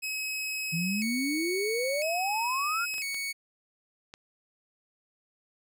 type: tone with vibrato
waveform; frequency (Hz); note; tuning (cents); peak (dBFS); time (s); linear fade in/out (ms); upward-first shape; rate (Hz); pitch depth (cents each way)
sawtooth; 2385; D7; +26; -28; 0.02-3.33; 20; square; 0.5; 120
type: exponential sweep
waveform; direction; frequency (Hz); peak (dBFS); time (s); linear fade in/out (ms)
sine; up; 159.5 to 1450; -28; 0.72-2.86; 20
type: clicks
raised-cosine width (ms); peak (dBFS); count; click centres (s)
0.2; -27; 4; 2.941 / 2.982 / 3.145 / 4.139
effects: none